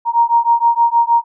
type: beating tone pair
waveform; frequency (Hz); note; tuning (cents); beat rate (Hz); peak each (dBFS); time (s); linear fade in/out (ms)
sine; 932.3 / 938.7; A#5 / A#5; 0 / +12; 6.4; -13; 0.05-1.24; 50
effects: none